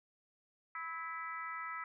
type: harmonic tone with a mistuned harmonic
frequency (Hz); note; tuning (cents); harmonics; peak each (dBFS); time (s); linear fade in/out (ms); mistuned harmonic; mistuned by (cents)
330.5; E4; +5; 3 / 4 / 5 / 6 / 7; -49 / -42 / -52 / -45 / -54; 0.75-1.84; 2; 4; -28
effects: none